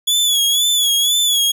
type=tone with vibrato; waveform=sawtooth; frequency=3400 Hz; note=G#7; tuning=40 cents sharp; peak=-10 dBFS; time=0.07-1.52 s; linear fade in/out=10 ms; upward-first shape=sine; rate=2 Hz; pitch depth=67 cents each way; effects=none